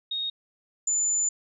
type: tone pair in turn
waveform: sine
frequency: 3729 / 7039 Hz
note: A#7 / A8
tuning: 0 / 0 cents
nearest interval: major seventh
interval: 1100 cents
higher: second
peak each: -27 / -22 dBFS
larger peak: second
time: 0.11-0.3 / 0.87-1.29 s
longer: second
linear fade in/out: 5 ms
effects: none